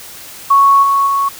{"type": "tone with level steps", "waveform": "sine", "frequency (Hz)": 1108.7, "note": "C#6", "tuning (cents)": 0, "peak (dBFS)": [-5, -9, -11], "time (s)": [0.5, 1.29], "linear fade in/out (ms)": 10, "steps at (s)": [0.82, 1.06], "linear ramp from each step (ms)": 20, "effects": ["white hiss -33 dBFS RMS until 1.39 s"]}